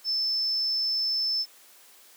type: tone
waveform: sine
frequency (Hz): 5274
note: E8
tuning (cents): 0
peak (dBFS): -24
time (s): 0.04-1.46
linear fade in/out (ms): 50
effects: white hiss -54 dBFS RMS until 2.16 s + high-pass 300 Hz 12 dB/octave